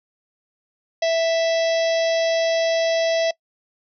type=harmonic tone with a mistuned harmonic; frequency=659.3 Hz; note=E5; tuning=in tune; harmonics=1 / 3 / 4 / 5 / 6 / 7 / 8 / 9; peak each=-17 / -30 / -34 / -33 / -35 / -37 / -34 / -37 dBFS; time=1.02-3.31 s; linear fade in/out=5 ms; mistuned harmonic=7; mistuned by=+20 cents; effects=noise-tail reverb RT60 0.1 s tail -23 dB re dry